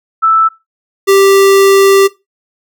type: tone pair in turn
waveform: sine / square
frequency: 1318.5 / 392 Hz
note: E6 / G4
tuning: 0 / 0 cents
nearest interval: octave + major sixth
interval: 2100 cents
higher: first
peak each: -5 dBFS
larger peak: neither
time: 0.22-0.49 / 1.07-2.08 s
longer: second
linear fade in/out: 20 ms
effects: noise-tail reverb RT60 0.2 s tail -17 dB re dry